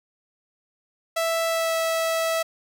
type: tone with pitch glide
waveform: sawtooth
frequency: 659.3 to 653.6 Hz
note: E5 to E5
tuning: 0 to -15 cents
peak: -18 dBFS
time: 1.16-2.43 s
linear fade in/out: 10 ms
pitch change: -15 cents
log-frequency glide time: 1.47-1.75 s
effects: none